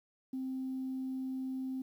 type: tone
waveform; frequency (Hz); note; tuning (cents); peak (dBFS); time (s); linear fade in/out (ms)
sine; 261.6; C4; 0; -34; 0.33-1.82; 5
effects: tanh soft clip ceiling -31 dBFS + 11-bit

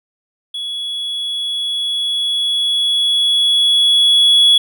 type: tone with level ramp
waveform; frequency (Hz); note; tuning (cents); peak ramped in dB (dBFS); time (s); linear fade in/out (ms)
triangle; 3375; G#7; +27; -20 to -5; 0.54-4.58; 5
effects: none

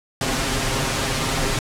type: noise with comb filter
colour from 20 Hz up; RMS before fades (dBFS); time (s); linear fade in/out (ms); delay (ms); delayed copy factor
pink; -22; 0.21-1.59; 2; 7.5; +0.65
effects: low-pass 9000 Hz 12 dB/octave

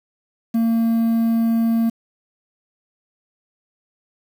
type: tone with quantisation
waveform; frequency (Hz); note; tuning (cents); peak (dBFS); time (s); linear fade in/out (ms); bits
triangle; 228.5; A#3; -34; -13; 0.54-1.9; 10; 7
effects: none

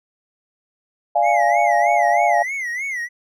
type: chord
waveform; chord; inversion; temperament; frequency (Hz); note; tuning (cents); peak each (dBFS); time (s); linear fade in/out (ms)
sine; D diminished; none; equal with one note detuned; 587.3 / 692.8 / 830.6; D5 / F5 / Ab5; 0 / -14 / 0; -22 / -16 / -18; 1.15-2.43; 10
type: tone with vibrato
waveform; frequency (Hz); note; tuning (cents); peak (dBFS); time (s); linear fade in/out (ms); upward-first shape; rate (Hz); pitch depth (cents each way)
triangle; 2041; C7; -44; -21; 1.22-3.09; 50; sine; 3.2; 150
effects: none

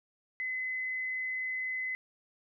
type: tone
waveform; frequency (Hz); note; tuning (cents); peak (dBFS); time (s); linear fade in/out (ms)
sine; 2031; B6; +48; -32; 0.4-1.95; 0
effects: none

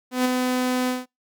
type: tone with ADSR envelope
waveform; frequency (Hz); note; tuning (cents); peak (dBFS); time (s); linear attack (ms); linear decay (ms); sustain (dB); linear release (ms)
sawtooth; 252.5; B3; +39; -13; 0.11-1.06; 140; 15; -4; 180
effects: noise-tail reverb RT60 0.2 s tail -26 dB re dry + Opus 48 kbps

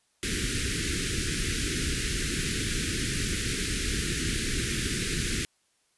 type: band-stop noise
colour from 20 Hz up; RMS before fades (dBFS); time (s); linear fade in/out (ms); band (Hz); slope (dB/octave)
pink; -29; 0.23-5.45; 0; 420 to 1500; 48
effects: white hiss -70 dBFS RMS until 5.97 s + resampled to 24000 Hz

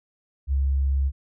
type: tone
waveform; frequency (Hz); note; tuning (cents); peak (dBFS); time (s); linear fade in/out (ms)
sine; 68.3; C#2; -25; -19; 0.47-1.12; 50
effects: none

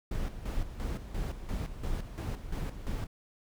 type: noise with tremolo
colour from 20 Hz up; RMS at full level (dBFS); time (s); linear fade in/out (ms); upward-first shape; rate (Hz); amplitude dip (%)
brown; -33; 0.11-3.07; 5; square; 2.9; 65
effects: none

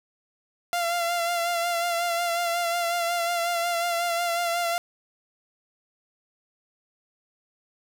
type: tone with vibrato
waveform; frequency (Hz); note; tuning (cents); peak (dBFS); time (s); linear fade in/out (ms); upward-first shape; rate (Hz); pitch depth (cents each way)
sawtooth; 688; F5; -26; -20; 0.73-4.78; 0; sine; 5.5; 32
effects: none

